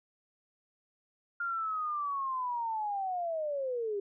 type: linear sweep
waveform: sine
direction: down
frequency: 1408 to 392 Hz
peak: -31 dBFS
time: 1.4-4 s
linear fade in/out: 5 ms
effects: none